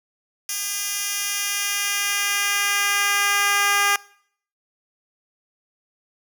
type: tone with high-pass filter sweep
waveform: 10% pulse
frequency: 404.4 Hz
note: G#4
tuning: 46 cents flat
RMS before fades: -22 dBFS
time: 0.49-3.96 s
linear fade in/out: 2 ms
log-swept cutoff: 5100 to 1000 Hz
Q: 0.74
effects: noise-tail reverb RT60 0.6 s tail -22 dB re dry